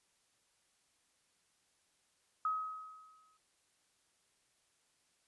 sine tone with exponential decay, 1270 Hz, D#6, 35 cents sharp, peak -30 dBFS, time 2.45-3.37 s, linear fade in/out 2 ms, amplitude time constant 200 ms, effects white hiss -75 dBFS RMS until 5.27 s + resampled to 24000 Hz

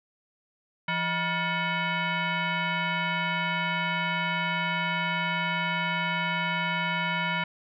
sine tone with frequency modulation, 625 Hz, D#5, 8 cents sharp, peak -25 dBFS, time 0.88-7.44 s, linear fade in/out 5 ms, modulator 795 Hz, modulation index 2.8, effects none

